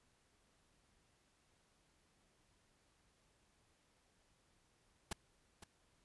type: noise with echo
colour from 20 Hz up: pink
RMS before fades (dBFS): -41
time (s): 5.11-5.13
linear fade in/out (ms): 5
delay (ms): 510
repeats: 1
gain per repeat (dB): -13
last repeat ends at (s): 5.64
effects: pink hiss -75 dBFS RMS until 6.04 s + resampled to 24000 Hz